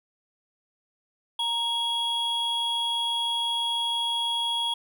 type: tone pair together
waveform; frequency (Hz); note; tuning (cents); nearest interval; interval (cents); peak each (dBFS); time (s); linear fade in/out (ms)
triangle; 932.3 / 3322; A#5 / G#7; 0 / 0; octave + minor seventh; 2200; -29 / -24; 1.39-4.74; 5
effects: none